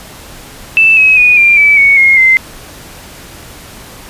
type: tone with pitch steps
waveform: sine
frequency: 2645 / 2555 / 2468 / 2384 / 2303 / 2224 / 2148 / 2075 Hz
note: E7 / D#7 / D#7 / D7 / D7 / C#7 / C7 / C7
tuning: +5 / +45 / -15 / +25 / -34 / +5 / +45 / -15 cents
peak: -3 dBFS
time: 0.77-2.37 s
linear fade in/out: 0 ms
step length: 200 ms
effects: pink hiss -32 dBFS RMS until 4.09 s + resampled to 32000 Hz